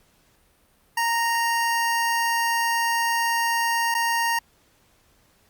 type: tone with dropouts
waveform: 25% pulse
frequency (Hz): 929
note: A#5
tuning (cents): -6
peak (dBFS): -17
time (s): 0.97-4.39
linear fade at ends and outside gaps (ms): 5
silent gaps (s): 3.943-3.948
effects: pink hiss -61 dBFS RMS until 5.49 s + Opus 48 kbps